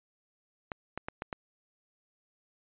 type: clicks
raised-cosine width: 0.5 ms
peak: -20 dBFS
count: 5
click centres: 0.718 / 0.976 / 1.085 / 1.221 / 1.328 s
effects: resampled to 8000 Hz